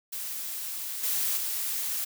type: noise with level steps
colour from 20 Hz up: blue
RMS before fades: -35 / -28 / -31 dBFS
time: 0.12-2.05 s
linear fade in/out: 10 ms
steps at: 1.03 / 1.37 s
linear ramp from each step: 5 ms
effects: none